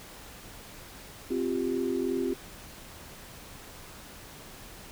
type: chord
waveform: sine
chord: C suspended fourth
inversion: none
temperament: equal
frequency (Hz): 261.6 / 349.2 / 392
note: C4 / F4 / G4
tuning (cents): 0 / 0 / 0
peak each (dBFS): -31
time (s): 1.3-2.34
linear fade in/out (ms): 10
effects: pink hiss -47 dBFS RMS until 4.91 s